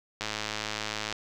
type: click train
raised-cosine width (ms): 0.2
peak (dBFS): -14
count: 99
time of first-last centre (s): 0.21-1.126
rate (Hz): 107
effects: none